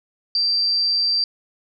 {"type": "tone with amplitude modulation", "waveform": "sine", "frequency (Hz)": 4699, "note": "D8", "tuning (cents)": 0, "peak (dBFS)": -15, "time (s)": [0.35, 1.24], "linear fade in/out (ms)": 2, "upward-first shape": "sine", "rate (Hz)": 178, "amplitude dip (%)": 35, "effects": []}